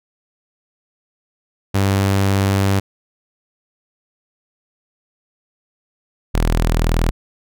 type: tone pair in turn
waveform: sawtooth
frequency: 98 / 40.67 Hz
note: G2 / E1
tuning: 0 / -23 cents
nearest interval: octave + minor third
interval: 1523 cents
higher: first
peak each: -10 dBFS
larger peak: neither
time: 1.74-2.8 / 6.34-7.11 s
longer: first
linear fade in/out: 10 ms
effects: none